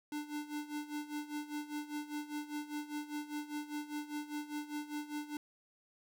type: tone with tremolo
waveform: square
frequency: 297.2 Hz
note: D4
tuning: 21 cents sharp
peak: -37 dBFS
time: 0.12-5.37 s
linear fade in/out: 2 ms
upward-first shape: sine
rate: 5 Hz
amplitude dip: 80%
effects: none

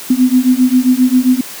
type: beating tone pair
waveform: sine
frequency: 249.9 / 257.4 Hz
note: B3 / C4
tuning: +21 / -28 cents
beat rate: 7.5 Hz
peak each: -10 dBFS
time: 0.1-1.41 s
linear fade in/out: 5 ms
effects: white hiss -29 dBFS RMS until 1.6 s + high-pass 150 Hz 12 dB/octave

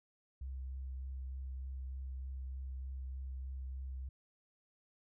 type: tone with vibrato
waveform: sine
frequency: 65.6 Hz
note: C2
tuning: 5 cents sharp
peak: -40 dBFS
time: 0.41-4.09 s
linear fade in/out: 5 ms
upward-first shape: triangle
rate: 3.3 Hz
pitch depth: 18 cents each way
effects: none

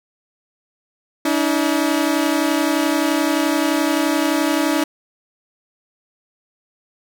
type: tone pair together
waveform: sawtooth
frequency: 287.9 / 319.5 Hz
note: D4 / D#4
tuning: -34 / +46 cents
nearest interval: major second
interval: 180 cents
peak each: -15 dBFS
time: 1.25-4.84 s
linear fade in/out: 5 ms
effects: none

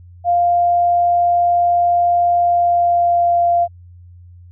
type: tone with pitch glide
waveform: sine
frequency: 698.5 to 692.5 Hz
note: F5 to F5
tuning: 0 to -15 cents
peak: -11 dBFS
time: 0.24-3.68 s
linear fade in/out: 50 ms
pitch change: -15 cents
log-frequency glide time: 2.36-3.44 s
effects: added 88 Hz sine -38 dBFS peak until 4.51 s

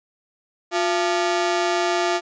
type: ring-modulated tone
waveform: sawtooth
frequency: 519 Hz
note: C5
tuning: 14 cents flat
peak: -12 dBFS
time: 0.71-2.21 s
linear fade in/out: 50 ms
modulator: 163 Hz
effects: resampled to 16000 Hz

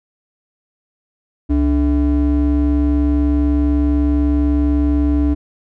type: ring-modulated tone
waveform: triangle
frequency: 180 Hz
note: F#3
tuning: 47 cents flat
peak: -7 dBFS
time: 1.49-5.35 s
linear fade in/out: 20 ms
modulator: 112 Hz
effects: none

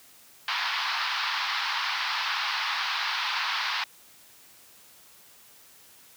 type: band-pass noise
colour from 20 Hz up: pink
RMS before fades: -29 dBFS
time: 0.48-3.84 s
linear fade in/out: 2 ms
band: 880 to 5000 Hz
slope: 48 dB/octave
effects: white hiss -54 dBFS RMS until 6.16 s + high-pass 60 Hz 12 dB/octave

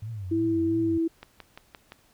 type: tone with vibrato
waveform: sine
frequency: 102.4 Hz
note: G#2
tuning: 24 cents flat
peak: -32 dBFS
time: 0.02-0.98 s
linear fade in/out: 5 ms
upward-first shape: triangle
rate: 2.9 Hz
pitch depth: 230 cents each way
type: tone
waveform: sine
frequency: 328.8 Hz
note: E4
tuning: 4 cents flat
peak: -22 dBFS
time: 0.31-1.08 s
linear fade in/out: 10 ms
type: click train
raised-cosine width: 0.3 ms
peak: -25 dBFS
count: 5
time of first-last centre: 1.23-1.921 s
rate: 5.79 Hz
effects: pink hiss -62 dBFS RMS until 2.13 s

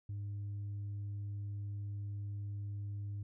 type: tone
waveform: sine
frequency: 101.7 Hz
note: G#2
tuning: 36 cents flat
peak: -36 dBFS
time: 0.09-3.23 s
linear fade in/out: 5 ms
effects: tanh soft clip ceiling -37 dBFS

